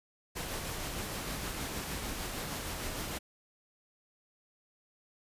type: noise with tremolo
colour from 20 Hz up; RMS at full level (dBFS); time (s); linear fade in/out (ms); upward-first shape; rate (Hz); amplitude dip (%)
pink; -37; 0.35-3.19; 20; sine; 6.5; 25
effects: resampled to 32000 Hz